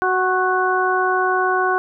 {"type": "harmonic tone with a mistuned harmonic", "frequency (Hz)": 371.2, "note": "F#4", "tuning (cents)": 6, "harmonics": [1, 2, 3, 4], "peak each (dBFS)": [-21, -21, -21, -21], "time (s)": [0.02, 1.78], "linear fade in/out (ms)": 0, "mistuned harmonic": 3, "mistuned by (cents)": -24, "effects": []}